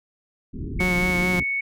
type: low-pass noise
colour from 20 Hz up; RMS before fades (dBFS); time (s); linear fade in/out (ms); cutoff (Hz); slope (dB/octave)
pink; -30; 0.53-1.44; 20; 400; 96
type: tone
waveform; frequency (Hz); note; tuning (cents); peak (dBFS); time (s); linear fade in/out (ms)
sine; 2217; C#7; 0; -22; 0.79-1.61; 10
type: tone with vibrato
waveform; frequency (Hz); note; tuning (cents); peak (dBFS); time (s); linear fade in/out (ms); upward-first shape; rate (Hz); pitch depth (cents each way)
sawtooth; 180; F#3; -47; -18; 0.8-1.4; 5; sine; 4.6; 25
effects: none